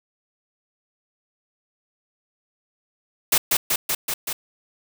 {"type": "noise with echo", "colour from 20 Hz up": "white", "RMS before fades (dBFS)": -17, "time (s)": [3.32, 3.38], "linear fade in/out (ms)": 5, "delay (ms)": 190, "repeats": 5, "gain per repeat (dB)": -2, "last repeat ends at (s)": 4.33, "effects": []}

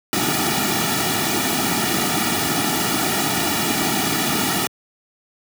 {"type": "noise with comb filter", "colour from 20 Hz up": "pink", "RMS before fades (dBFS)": -20, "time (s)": [0.13, 4.67], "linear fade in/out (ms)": 0, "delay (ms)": 1.9, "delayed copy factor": -0.95, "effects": ["high-pass 150 Hz 12 dB/octave"]}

